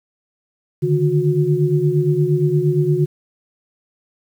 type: tone cluster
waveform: sine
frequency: 144.1 / 152.7 / 362.4 Hz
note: D3 / D#3 / F#4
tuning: -33 / -32 / -36 cents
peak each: -18 dBFS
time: 0.82-3.06 s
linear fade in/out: 20 ms
effects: 8-bit